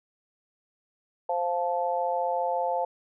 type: chord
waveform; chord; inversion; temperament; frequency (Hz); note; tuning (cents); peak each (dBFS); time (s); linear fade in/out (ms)
sine; F major; second; just; 523.8 / 698.5 / 873.1; C5 / F5 / A5; +2 / 0 / -14; -29; 1.29-2.85; 5
effects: none